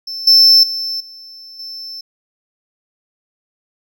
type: tone with level steps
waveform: triangle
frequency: 5310 Hz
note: E8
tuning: 12 cents sharp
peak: -22 / -4 / -18 / -33 / -26 dBFS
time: 0.07-2.01 s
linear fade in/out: 5 ms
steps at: 0.27 / 0.63 / 1 / 1.59 s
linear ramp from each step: 5 ms
effects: none